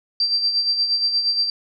sine tone with tremolo, 4699 Hz, D8, in tune, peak -15 dBFS, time 0.2-1.5 s, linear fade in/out 2 ms, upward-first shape sine, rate 8.5 Hz, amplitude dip 55%, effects none

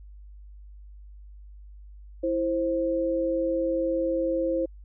sine tone pair together, 330.8 / 527.1 Hz, E4 / C5, +6 / +13 cents, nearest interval minor sixth, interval 807 cents, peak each -27 / -25 dBFS, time 2.23-4.66 s, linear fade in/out 10 ms, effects added 50 Hz sine -43 dBFS peak until 4.84 s

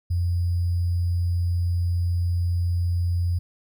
sine tone with sample-and-hold, 87.31 Hz, F2, in tune, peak -20 dBFS, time 0.1-3.39 s, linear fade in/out 10 ms, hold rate 4900 Hz, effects none

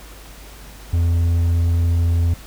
triangle tone, 84.9 Hz, F2, 48 cents flat, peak -12 dBFS, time 0.93-2.34 s, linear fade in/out 5 ms, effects added 50 Hz sine -39 dBFS peak until 2.46 s + pink hiss -42 dBFS RMS until 2.46 s

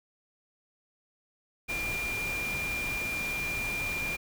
sine tone in noise, 2395 Hz, D7, 33 cents sharp, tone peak -31 dBFS, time 1.68-4.17 s, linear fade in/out 20 ms, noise pink, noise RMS -38 dBFS, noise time 1.68-4.17 s, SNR +4 dB, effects none

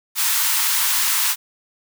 white high-pass noise, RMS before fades -19 dBFS, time 0.15-1.36 s, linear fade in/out 50 ms, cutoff 850 Hz, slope 96 dB/octave, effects none

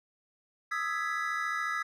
triangle chord, E major seventh, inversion third, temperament equal with one note detuned, 1244.5 / 1318.5 / 1672.8 / 1975.5 Hz, D#6 / E6 / G#6 / B6, 0 / 0 / +12 / 0 cents, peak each -34 dBFS, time 0.71-1.83 s, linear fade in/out 10 ms, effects none

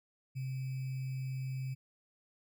sine tone with sample-and-hold, 131.4 Hz, C3, 8 cents sharp, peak -35 dBFS, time 0.35-1.75 s, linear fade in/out 20 ms, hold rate 2450 Hz, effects none

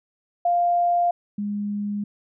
sine tone pair in turn, 698.5 / 205.4 Hz, F5 / G#3, 0 / -19 cents, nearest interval octave + major sixth, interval 2119 cents, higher first, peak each -17 / -24 dBFS, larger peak first, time 0.45-1.11 / 1.38-2.04 s, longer neither, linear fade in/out 5 ms, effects none

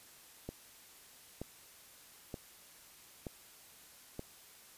click train, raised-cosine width 2 ms, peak -27 dBFS, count 5, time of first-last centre 0.49-4.194 s, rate 1.08 Hz, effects white hiss -58 dBFS RMS until 4.77 s + resampled to 32000 Hz

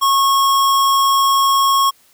square tone, 1094 Hz, C#6, 23 cents flat, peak -12 dBFS, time 0.01-1.91 s, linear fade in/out 20 ms, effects white hiss -53 dBFS RMS until 2.13 s

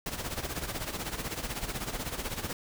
pink noise with tremolo, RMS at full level -33 dBFS, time 0.06-2.53 s, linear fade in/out 2 ms, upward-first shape sine, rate 16 Hz, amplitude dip 70%, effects none

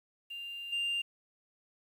sine tone with level steps, 2794 Hz, F7, in tune, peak -39 / -28 dBFS, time 0.3-1.02 s, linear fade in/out 10 ms, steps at 0.72 s, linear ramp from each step 10 ms, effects tanh soft clip ceiling -29 dBFS + 10-bit

